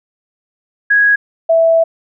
sine tone pair in turn, 1658 / 658 Hz, G#6 / E5, -3 / -3 cents, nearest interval octave + major third, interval 1600 cents, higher first, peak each -7 dBFS, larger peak neither, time 0.9-1.16 / 1.49-1.84 s, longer second, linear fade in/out 10 ms, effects none

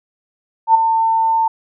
sine tone with ADSR envelope, 899 Hz, A5, 37 cents sharp, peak -4 dBFS, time 0.67-1.48 s, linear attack 78 ms, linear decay 8 ms, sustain -8 dB, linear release 5 ms, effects none

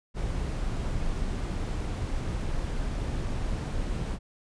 brown noise, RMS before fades -30 dBFS, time 0.14-4.19 s, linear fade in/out 50 ms, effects resampled to 22050 Hz

